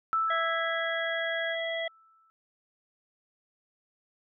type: tone with exponential decay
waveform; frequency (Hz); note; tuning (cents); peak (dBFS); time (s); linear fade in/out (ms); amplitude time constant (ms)
sine; 1318.5; E6; 0; -23; 0.13-2.3; 0; 470
type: tone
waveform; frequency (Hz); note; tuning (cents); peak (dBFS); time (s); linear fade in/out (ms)
sine; 1652; G#6; -10; -33; 0.27-1.56; 50
type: harmonic tone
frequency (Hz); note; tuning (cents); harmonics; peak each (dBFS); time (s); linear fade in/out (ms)
661; E5; +5; 1 / 3 / 5; -32 / -34 / -38; 0.3-1.88; 5
effects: none